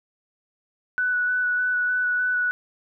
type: tone with vibrato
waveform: sine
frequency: 1483 Hz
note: F#6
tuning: 4 cents sharp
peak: -20 dBFS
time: 0.98-2.51 s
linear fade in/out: 0 ms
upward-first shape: square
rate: 3.3 Hz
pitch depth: 11 cents each way
effects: none

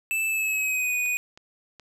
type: tone with pitch glide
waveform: square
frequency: 2637 to 2475 Hz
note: E7 to D#7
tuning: 0 to -10 cents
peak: -24 dBFS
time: 0.11-1.17 s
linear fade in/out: 0 ms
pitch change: -110 cents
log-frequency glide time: 0.27-0.95 s
type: clicks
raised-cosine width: 0.2 ms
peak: -29 dBFS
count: 3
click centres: 1.06 / 1.375 / 1.797 s
effects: none

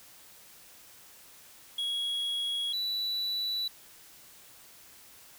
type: tone pair in turn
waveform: triangle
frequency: 3322 / 3951 Hz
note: G#7 / B7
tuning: 0 / 0 cents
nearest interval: minor third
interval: 300 cents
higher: second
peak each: -28 dBFS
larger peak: neither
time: 1.78-2.73 / 2.73-3.68 s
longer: neither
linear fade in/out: 5 ms
effects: white hiss -54 dBFS RMS until 5.38 s

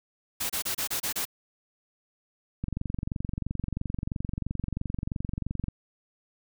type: noise bursts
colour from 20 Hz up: white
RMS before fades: -30 dBFS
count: 7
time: 0.4-1.253 s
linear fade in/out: 10 ms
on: 97 ms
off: 29 ms
type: click train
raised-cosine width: 5 ms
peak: -18 dBFS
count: 71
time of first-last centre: 2.64-5.683 s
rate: 23 Hz
effects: none

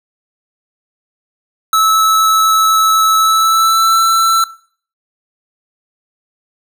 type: tone with pitch glide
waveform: square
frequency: 1304 to 1335.3 Hz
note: E6 to E6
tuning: -19 to +22 cents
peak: -9 dBFS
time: 1.73-4.44 s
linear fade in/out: 2 ms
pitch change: +41 cents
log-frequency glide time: 3.2-3.98 s
effects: noise-tail reverb RT60 0.5 s tail -19 dB re dry

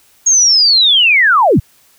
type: linear sweep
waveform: sine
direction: down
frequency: 6645 to 57.3 Hz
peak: -6 dBFS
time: 0.26-1.6 s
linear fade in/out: 10 ms
effects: white hiss -50 dBFS RMS until 1.98 s

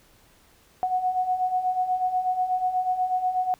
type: beating tone pair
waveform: sine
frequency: 731 / 739.2 Hz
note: F#5 / F#5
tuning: -21 / -2 cents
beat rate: 8.2 Hz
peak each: -29 / -23 dBFS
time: 0.83-3.54 s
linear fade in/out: 0 ms
effects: pink hiss -58 dBFS RMS until 3.59 s

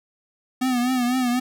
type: tone with vibrato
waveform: square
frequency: 250 Hz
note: B3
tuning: 21 cents sharp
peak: -20 dBFS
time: 0.61-1.4 s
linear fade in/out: 10 ms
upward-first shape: triangle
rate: 4 Hz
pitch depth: 82 cents each way
effects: none

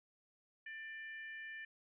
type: harmonic tone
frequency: 593 Hz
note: D5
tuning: 17 cents sharp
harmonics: 3 / 4 / 5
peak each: -46 / -54 / -61 dBFS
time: 0.66-1.65 s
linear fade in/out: 5 ms
effects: none

